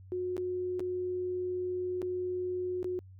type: tone with dropouts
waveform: sine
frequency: 363.4 Hz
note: F#4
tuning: 31 cents flat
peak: -31 dBFS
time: 0.12-2.99 s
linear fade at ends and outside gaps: 0 ms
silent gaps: 0.367-0.379 / 0.795-0.804 / 2.018-2.027 / 2.829-2.844 s
effects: added 94 Hz sine -49 dBFS peak until 3.19 s